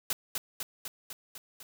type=noise with echo; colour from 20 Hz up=white; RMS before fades=-30 dBFS; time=0.1-0.13 s; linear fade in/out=2 ms; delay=250 ms; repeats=6; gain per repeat=-3 dB; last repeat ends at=1.63 s; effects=none